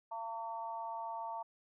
harmonic tone, 227.1 Hz, A#3, 45 cents flat, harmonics 3 / 4 / 5, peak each -45 / -40 / -49 dBFS, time 0.11-1.43 s, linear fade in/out 10 ms, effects none

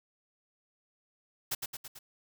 white noise with echo, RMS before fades -32 dBFS, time 1.51-1.55 s, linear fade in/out 10 ms, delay 110 ms, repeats 4, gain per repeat -4 dB, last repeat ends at 1.99 s, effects none

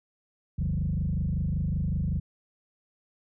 sine tone with frequency modulation, 114.6 Hz, A#2, 29 cents flat, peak -24 dBFS, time 0.58-2.2 s, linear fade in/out 10 ms, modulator 25.3 Hz, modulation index 2.7, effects tanh soft clip ceiling -20 dBFS

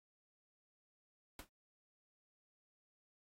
pink noise with exponential decay, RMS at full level -45 dBFS, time 1.39-1.49 s, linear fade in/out 2 ms, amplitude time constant 21 ms, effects AAC 48 kbps

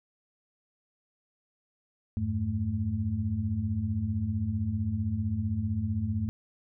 sine tone cluster, 87.3 / 102.8 / 218.6 Hz, F2 / G#2 / A3, 0 / -17 / -11 cents, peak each -33 / -30 / -32 dBFS, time 2.17-6.29 s, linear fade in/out 0 ms, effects none

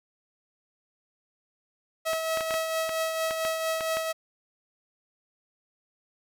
sawtooth tone with tremolo, 645 Hz, E5, 38 cents flat, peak -21 dBFS, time 2.05-4.13 s, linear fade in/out 20 ms, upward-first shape triangle, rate 4.4 Hz, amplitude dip 45%
clicks, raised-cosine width 0.3 ms, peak -17 dBFS, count 10, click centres 2.133 / 2.373 / 2.408 / 2.508 / 2.541 / 2.893 / 3.309 / 3.451 / 3.808 / 3.97 s
effects none

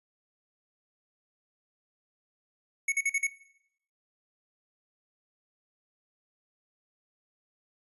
square tone bursts, 2211 Hz, C#7, 5 cents flat, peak -25 dBFS, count 5, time 2.88-3.27 s, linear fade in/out 5 ms, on 42 ms, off 45 ms, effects noise-tail reverb RT60 0.7 s tail -17 dB re dry + resampled to 32000 Hz

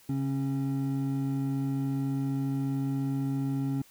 triangle tone pair together, 137.7 / 272.2 Hz, C#3 / C#4, -11 / -31 cents, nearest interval octave, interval 1180 cents, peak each -28 dBFS, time 0.09-3.82 s, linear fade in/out 5 ms, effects white hiss -58 dBFS RMS until 3.9 s

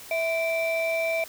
sine tone pair together, 655.8 / 2337 Hz, E5 / D7, -9 / -9 cents, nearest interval octave + minor seventh, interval 2200 cents, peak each -23 / -26 dBFS, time 0.11-1.24 s, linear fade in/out 2 ms, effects tanh soft clip ceiling -20 dBFS + white hiss -44 dBFS RMS until 1.28 s

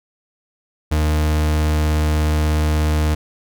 40% pulse tone, 76.6 Hz, D#2, 27 cents flat, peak -14 dBFS, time 0.91-3.15 s, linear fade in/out 10 ms, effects none

